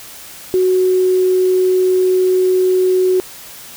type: tone with quantisation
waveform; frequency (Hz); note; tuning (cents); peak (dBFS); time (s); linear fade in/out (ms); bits
sine; 370; F#4; 0; -10; 0.54-3.2; 0; 6
effects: white hiss -35 dBFS RMS until 3.76 s